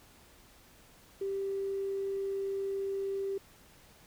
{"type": "tone with tanh clipping", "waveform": "triangle", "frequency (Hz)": 392, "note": "G4", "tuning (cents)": 0, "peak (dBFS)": -31, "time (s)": [1.21, 3.38], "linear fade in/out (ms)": 5, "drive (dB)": 2, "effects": ["pink hiss -59 dBFS RMS until 4.06 s"]}